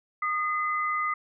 sine tone pair together, 1229 / 2035 Hz, D#6 / C7, -22 / -49 cents, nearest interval major sixth, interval 873 cents, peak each -26 / -31 dBFS, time 0.22-1.14 s, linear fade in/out 5 ms, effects none

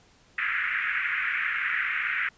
white band-pass noise, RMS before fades -28 dBFS, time 0.38-2.29 s, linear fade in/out 5 ms, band 1400 to 2300 Hz, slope 48 dB/octave, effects pink hiss -59 dBFS RMS until 2.37 s + resampled to 16000 Hz

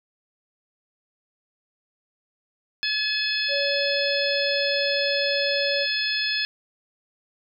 harmonic tone, 856 Hz, A5, 48 cents flat, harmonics 2 / 3 / 4 / 5 / 6, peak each -29 / -29 / -29 / -29 / -29 dBFS, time 2.83-6.45 s, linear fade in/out 0 ms
sine tone, 563 Hz, C#5, 27 cents sharp, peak -25 dBFS, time 3.48-5.87 s, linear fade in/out 50 ms
effects none

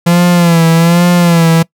45% pulse tone with vibrato, 170 Hz, F3, 46 cents flat, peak -5 dBFS, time 0.06-1.63 s, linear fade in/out 10 ms, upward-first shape sine, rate 1.2 Hz, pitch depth 61 cents each way, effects noise-tail reverb RT60 0.1 s tail -23 dB re dry

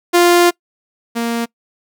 sawtooth tone pair in turn, 349.2 / 233.1 Hz, F4 / A#3, 0 / 0 cents, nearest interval perfect fifth, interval 700 cents, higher first, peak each -4 / -13 dBFS, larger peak first, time 0.13-0.51 / 1.15-1.46 s, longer first, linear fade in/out 20 ms, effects noise-tail reverb RT60 0.1 s tail -24 dB re dry

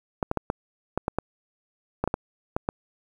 clicks, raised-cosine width 1 ms, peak -10 dBFS, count 12, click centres 0.228 / 0.314 / 0.373 / 0.501 / 0.976 / 1.081 / 1.186 / 2.04 / 2.076 / 2.141 / 2.565 / 2.689 s, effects 8-bit

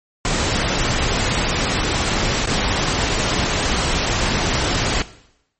pink noise with dropouts, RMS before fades -19 dBFS, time 0.25-5.02 s, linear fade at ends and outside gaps 1 ms, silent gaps 2.458-2.472 s, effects noise-tail reverb RT60 0.8 s tail -17 dB re dry + MP3 32 kbps

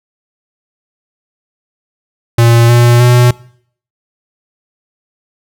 square tone with pitch steps, 117.2 / 119.87 / 122.6 Hz, A#2 / A#2 / B2, +10 / +49 / -12 cents, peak -5 dBFS, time 2.38-3.31 s, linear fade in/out 5 ms, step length 310 ms, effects noise-tail reverb RT60 0.6 s tail -22 dB re dry

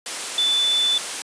sine tone in noise, 3500 Hz, A7, 10 cents flat, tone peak -17 dBFS, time 0.38-0.98 s, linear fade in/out 2 ms, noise white, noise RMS -28 dBFS, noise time 0.06-1.22 s, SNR +8 dB, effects high-pass 300 Hz 12 dB/octave + resampled to 22050 Hz

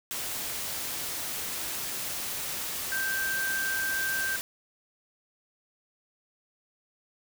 sine tone in noise, 1568 Hz, G6, in tune, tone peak -28 dBFS, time 2.92-4.36 s, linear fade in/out 0 ms, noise white, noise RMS -34 dBFS, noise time 0.11-4.41 s, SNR +3 dB, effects none

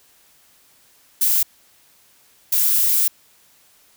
violet noise bursts at uneven times, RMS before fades -17 dBFS, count 2, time 1.21-1.43 / 2.52-3.08 s, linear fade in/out 5 ms, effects white hiss -55 dBFS RMS until 3.96 s

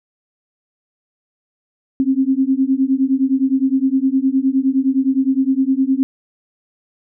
sine beating tone pair, 261.6 / 271.3 Hz, C4 / C#4, 0 / -37 cents, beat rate 9.7 Hz, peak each -16 dBFS, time 2-6.03 s, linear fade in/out 0 ms, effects none

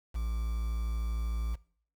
triangle tone with quantisation, 56.5 Hz, A1, 47 cents sharp, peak -28 dBFS, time 0.14-1.56 s, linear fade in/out 20 ms, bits 8, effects noise-tail reverb RT60 0.5 s tail -20 dB re dry

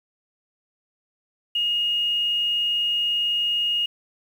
sine tone, 2861 Hz, F7, 41 cents sharp, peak -20 dBFS, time 1.55-3.86 s, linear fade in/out 5 ms, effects 8-bit

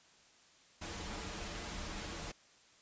pink noise with comb filter, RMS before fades -43 dBFS, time 0.81-2.32 s, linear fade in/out 10 ms, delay 7.7 ms, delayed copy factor -0.6, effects white hiss -64 dBFS RMS until 2.81 s + resampled to 16000 Hz

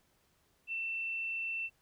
sine tone, 2683 Hz, E7, 30 cents sharp, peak -34 dBFS, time 0.67-1.7 s, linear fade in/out 50 ms, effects pink hiss -72 dBFS RMS until 1.81 s

